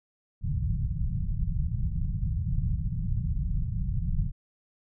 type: low-pass noise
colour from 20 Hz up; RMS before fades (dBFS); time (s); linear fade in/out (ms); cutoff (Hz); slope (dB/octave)
pink; -28; 0.41-4.32; 50; 170; 48
effects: none